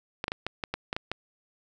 clicks, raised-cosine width 0.3 ms, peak -14 dBFS, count 9, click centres 0.241 / 0.281 / 0.319 / 0.466 / 0.638 / 0.74 / 0.929 / 0.965 / 1.116 s, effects none

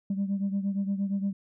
sine beating tone pair, 196 / 204.6 Hz, G3 / G#3, 0 / -26 cents, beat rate 8.6 Hz, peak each -26 / -31 dBFS, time 0.1-1.33 s, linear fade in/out 5 ms, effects tanh soft clip ceiling -22 dBFS

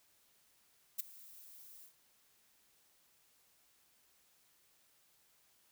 violet noise with ADSR envelope, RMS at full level -34 dBFS, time 0.98-1.93 s, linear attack 19 ms, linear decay 10 ms, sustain -22 dB, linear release 100 ms, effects white hiss -71 dBFS RMS until 5.71 s

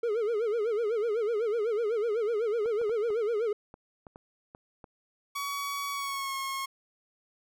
triangle tone with vibrato, 442.5 Hz, A4, 10 cents sharp, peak -24 dBFS, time 0.03-3.53 s, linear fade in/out 5 ms, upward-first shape sine, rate 8 Hz, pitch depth 140 cents each way
clicks, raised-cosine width 1 ms, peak -32 dBFS, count 9, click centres 2.659 / 2.815 / 2.895 / 3.104 / 3.741 / 4.068 / 4.159 / 4.549 / 4.842 s
sawtooth tone with pitch glide, 1129 to 1084.3 Hz, C#6 to C#6, +31 to -39 cents, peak -28 dBFS, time 5.35-6.66 s, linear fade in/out 10 ms, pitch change -70 cents, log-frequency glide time 5.92-6.35 s
effects none

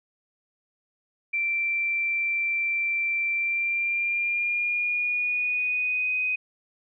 sine tone with pitch glide, 2349 to 2503 Hz, D7 to D#7, 0 to +10 cents, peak -23 dBFS, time 1.33-6.36 s, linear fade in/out 10 ms, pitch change +110 cents, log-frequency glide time 3.33-6.13 s, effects none

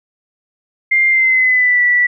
sine tone with pitch glide, 2100 to 1959.4 Hz, C7 to B6, +6 to -14 cents, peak -9 dBFS, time 0.91-2.07 s, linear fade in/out 10 ms, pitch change -120 cents, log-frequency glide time 1.1-1.82 s, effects none

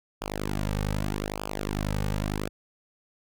sawtooth tone with flanger, 51 Hz, G#1, 31 cents flat, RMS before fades -30 dBFS, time 0.21-2.49 s, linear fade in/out 10 ms, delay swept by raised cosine 0.5 to 3 ms, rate 0.82 Hz, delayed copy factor -0.9, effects none

